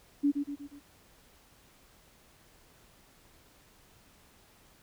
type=tone with echo; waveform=sine; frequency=285.9 Hz; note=D4; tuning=46 cents flat; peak=-22 dBFS; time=0.23-0.32 s; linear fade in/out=20 ms; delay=120 ms; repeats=4; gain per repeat=-6 dB; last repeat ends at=0.8 s; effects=pink hiss -61 dBFS RMS until 4.82 s